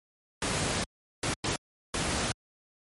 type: noise bursts at uneven times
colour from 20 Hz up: pink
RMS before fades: -29 dBFS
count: 4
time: 0.42-0.84 / 1.23-1.34 / 1.44-1.56 / 1.94-2.32 s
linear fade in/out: 2 ms
effects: high-pass 60 Hz 12 dB/octave + MP3 48 kbps